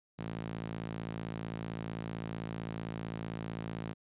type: tone with high-pass filter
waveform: sawtooth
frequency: 55.6 Hz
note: A1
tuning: 19 cents sharp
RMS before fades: -40 dBFS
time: 0.18-3.94 s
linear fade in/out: 20 ms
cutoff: 150 Hz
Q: 1.7
effects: resampled to 8000 Hz